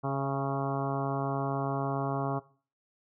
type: harmonic tone with a mistuned harmonic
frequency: 137.7 Hz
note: C#3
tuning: 11 cents flat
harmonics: 1 / 2 / 3 / 4 / 5 / 6 / 7 / 8 / 9 / 10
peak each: -32 / -36 / -38 / -42 / -37 / -39 / -42 / -39 / -45 / -46 dBFS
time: 0.03-2.4 s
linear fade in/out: 20 ms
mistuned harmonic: 5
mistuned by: -17 cents
effects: noise-tail reverb RT60 0.4 s tail -18 dB re dry